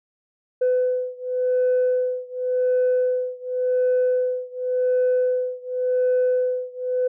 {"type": "beating tone pair", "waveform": "sine", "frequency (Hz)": [503, 503.9], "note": ["B4", "B4"], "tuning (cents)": [32, 35], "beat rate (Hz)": 0.9, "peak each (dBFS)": [-20, -21], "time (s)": [0.61, 7.08], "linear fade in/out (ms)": 10, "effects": ["tanh soft clip ceiling -14 dBFS"]}